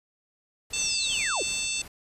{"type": "noise with tremolo", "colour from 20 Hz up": "pink", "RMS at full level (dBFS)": -43, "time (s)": [0.7, 1.88], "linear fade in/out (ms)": 5, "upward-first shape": "triangle", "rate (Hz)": 2.7, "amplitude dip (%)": 75}
{"type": "harmonic tone", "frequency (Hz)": 889, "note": "A5", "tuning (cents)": 18, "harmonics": [3, 4, 5, 6, 7, 8, 9], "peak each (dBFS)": [-32, -35, -36, -44, -36, -42, -32], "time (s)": [0.73, 1.82], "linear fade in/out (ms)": 5}
{"type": "linear sweep", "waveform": "sine", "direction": "down", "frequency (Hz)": [6420, 269], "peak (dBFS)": -28, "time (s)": [0.78, 1.43], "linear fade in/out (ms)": 10}
{"effects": ["resampled to 32000 Hz"]}